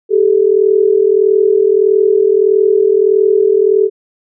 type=tone pair together; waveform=sine; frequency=390.9 / 432.5 Hz; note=G4 / A4; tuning=-5 / -30 cents; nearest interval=major second; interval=175 cents; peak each=-10 dBFS; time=0.09-3.9 s; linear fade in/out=50 ms; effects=none